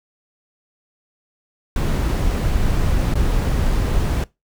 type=noise with dropouts; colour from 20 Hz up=brown; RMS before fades=-18 dBFS; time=1.76-4.24 s; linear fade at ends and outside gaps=2 ms; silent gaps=3.14-3.154 s; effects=noise-tail reverb RT60 0.2 s tail -21 dB re dry